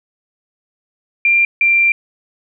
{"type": "tone pair in turn", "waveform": "sine", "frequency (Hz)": [2381, 2368], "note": ["D7", "D7"], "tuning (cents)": [23, 14], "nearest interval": "unison", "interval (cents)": 9, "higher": "first", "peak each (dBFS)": -9, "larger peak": "neither", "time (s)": [[1.25, 1.45], [1.61, 1.92]], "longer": "second", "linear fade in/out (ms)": 2, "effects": []}